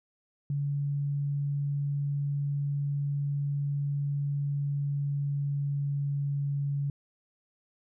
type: tone with pitch glide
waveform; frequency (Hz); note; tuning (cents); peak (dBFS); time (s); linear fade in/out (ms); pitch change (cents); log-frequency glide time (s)
sine; 142.5 to 141.52; C#3 to C#3; +48 to +36; -27; 0.5-6.9; 2; -12; 4.36-6.58
effects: none